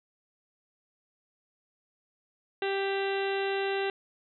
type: harmonic tone with a mistuned harmonic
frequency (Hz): 392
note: G4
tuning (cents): 0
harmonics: 1 / 2 / 3 / 4 / 5 / 6 / 7 / 8 / 9 / 10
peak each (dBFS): -29 / -35 / -45 / -38 / -40 / -48 / -39 / -47 / -46 / -45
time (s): 2.62-3.9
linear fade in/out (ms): 2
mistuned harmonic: 5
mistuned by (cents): +15
effects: none